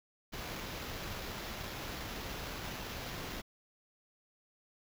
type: noise with sample-and-hold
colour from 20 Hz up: pink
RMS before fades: -42 dBFS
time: 0.32-3.42 s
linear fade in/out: 20 ms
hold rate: 8820 Hz
effects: none